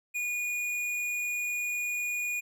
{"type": "tone with hard clipping", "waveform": "triangle", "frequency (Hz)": 2448, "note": "D#7", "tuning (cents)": -29, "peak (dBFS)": -31, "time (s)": [0.14, 2.41], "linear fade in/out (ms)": 20, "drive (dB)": 15, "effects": []}